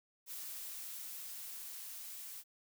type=noise with level ramp; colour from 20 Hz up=blue; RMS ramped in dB=-45 to -48 dBFS; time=0.26-2.44 s; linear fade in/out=50 ms; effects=none